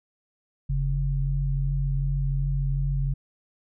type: tone pair together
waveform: sine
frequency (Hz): 45.3 / 138.59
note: F#1 / C#3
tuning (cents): -36 / 0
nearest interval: octave + perfect fifth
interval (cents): 1936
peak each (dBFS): -25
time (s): 0.69-3.14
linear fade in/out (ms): 10
effects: none